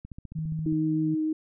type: click train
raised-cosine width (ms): 5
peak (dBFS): -28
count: 11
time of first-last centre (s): 0.05-0.726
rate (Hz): 14.8
type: tone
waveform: sine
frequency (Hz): 158.2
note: D#3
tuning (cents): +29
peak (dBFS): -28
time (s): 0.35-1.15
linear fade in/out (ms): 10
type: tone with vibrato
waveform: sine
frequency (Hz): 312.5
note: D#4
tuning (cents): +8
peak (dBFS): -24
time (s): 0.66-1.33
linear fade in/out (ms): 5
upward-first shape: sine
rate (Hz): 6.6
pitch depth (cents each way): 8
effects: none